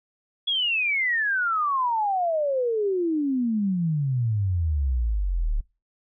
sine exponential sweep, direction down, 3400 to 34.65 Hz, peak -21 dBFS, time 0.47-5.61 s, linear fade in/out 10 ms, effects noise-tail reverb RT60 0.3 s tail -23 dB re dry

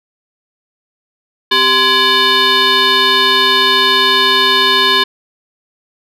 sine tone with frequency modulation, 2327 Hz, D7, 17 cents flat, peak -6 dBFS, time 1.51-5.04 s, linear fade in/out 10 ms, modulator 645 Hz, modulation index 2.8, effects tanh soft clip ceiling -6 dBFS

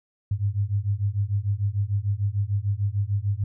sine beating tone pair, 98 / 104.7 Hz, G2 / G#2, 0 / +15 cents, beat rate 6.7 Hz, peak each -25 dBFS, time 0.31-3.44 s, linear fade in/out 5 ms, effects none

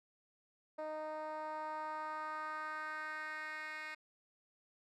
10% pulse tone with band-pass filter sweep, 309.1 Hz, D#4, 11 cents flat, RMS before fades -43 dBFS, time 0.78-3.95 s, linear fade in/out 10 ms, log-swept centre 620 to 2300 Hz, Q 2.4, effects none

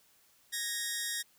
10% pulse tone pair together, 1652.6 / 1864.7 Hz, G#6 / A#6, -9 / 0 cents, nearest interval major second, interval 209 cents, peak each -33 / -25 dBFS, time 0.52-1.23 s, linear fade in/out 20 ms, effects white hiss -66 dBFS RMS until 1.38 s

